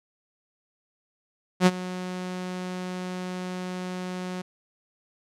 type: tone with ADSR envelope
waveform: sawtooth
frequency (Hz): 182.5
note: F#3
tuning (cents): -24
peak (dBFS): -9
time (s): 1.6-4.42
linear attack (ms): 63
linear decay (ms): 40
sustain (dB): -18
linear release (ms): 9
effects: low-pass 8000 Hz 12 dB/octave